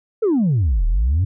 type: exponential two-way sweep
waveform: sine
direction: down then up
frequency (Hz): 470.1 to 36.71 to 100.5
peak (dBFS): -12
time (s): 0.22-1.25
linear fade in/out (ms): 10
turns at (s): 0.86
effects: tanh soft clip ceiling -12 dBFS